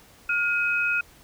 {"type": "tone pair together", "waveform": "sine", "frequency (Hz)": [1420, 2530], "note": ["F6", "D#7"], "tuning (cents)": [28, 28], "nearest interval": "minor seventh", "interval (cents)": 1000, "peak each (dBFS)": -24, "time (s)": [0.29, 1.01], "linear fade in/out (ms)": 5, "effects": ["pink hiss -53 dBFS RMS until 1.23 s"]}